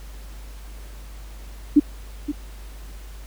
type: tone with echo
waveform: sine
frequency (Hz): 293.7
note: D4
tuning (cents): 0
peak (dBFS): -8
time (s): 1.76-1.8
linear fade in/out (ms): 10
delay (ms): 520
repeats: 1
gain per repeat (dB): -13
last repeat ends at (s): 2.32
effects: added 50 Hz sine -36 dBFS peak until 3.26 s + pink hiss -48 dBFS RMS until 3.26 s